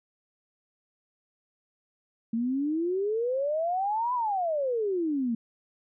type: exponential two-way sweep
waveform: sine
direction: up then down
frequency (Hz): 222.9 to 1013 to 222.9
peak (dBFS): -25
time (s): 2.33-5.35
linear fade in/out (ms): 5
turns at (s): 4.14
effects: none